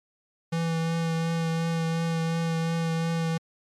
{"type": "tone with vibrato", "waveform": "square", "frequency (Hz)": 164.81, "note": "E3", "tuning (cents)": 0, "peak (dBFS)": -25, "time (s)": [0.52, 3.38], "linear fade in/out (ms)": 10, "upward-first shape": "triangle", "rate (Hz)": 2.8, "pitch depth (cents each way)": 18, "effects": ["low-pass 8000 Hz 12 dB/octave", "MP3 96 kbps"]}